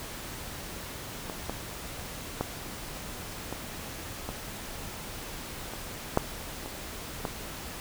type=clicks; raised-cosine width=1 ms; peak=-20 / -18 / -13 / -20 / -20 / -23 / -7 / -25 / -15 dBFS; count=9; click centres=1.298 / 1.496 / 2.41 / 3.526 / 4.29 / 5.736 / 6.174 / 6.66 / 7.252 s; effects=pink hiss -40 dBFS RMS until 7.8 s